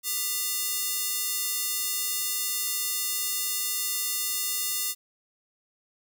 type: tone with high-pass filter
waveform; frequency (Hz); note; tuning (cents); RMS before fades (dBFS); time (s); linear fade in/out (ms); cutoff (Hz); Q
square; 399.6; G4; +33; -29; 0.03-4.95; 50; 6200; 0.55
effects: none